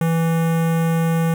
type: tone with notch filter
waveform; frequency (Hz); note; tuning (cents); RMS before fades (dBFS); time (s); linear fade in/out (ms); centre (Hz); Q
square; 164.81; E3; 0; -18; 0.01-1.34; 2; 4500; 0.68
effects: none